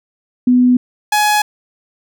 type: tone pair in turn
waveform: sine / sawtooth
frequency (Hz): 248.7 / 840.9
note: B3 / G#5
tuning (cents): +12 / +21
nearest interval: octave + major sixth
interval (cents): 2109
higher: second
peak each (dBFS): -7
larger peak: neither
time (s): 0.47-0.77 / 1.12-1.42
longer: neither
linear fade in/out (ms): 5
effects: none